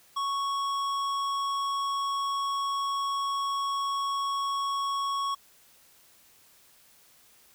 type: tone with hard clipping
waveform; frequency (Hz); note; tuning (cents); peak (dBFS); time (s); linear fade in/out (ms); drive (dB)
sine; 1108.7; C#6; 0; -29; 0.16-5.35; 10; 12
effects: white hiss -59 dBFS RMS until 7.54 s